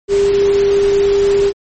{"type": "tone in noise", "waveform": "sine", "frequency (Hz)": 399.8, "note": "G4", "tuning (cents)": 34, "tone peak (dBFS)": -9, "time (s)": [0.08, 1.53], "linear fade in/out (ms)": 50, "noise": "pink", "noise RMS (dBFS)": -26, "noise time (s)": [0.08, 1.53], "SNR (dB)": 14, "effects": ["MP3 32 kbps"]}